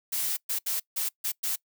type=noise bursts at uneven times; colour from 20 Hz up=blue; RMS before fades=-29 dBFS; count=6; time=0.12-0.37 / 0.49-0.59 / 0.66-0.8 / 0.96-1.09 / 1.24-1.32 / 1.43-1.56 s; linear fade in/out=10 ms; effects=noise-tail reverb RT60 0.1 s tail -23 dB re dry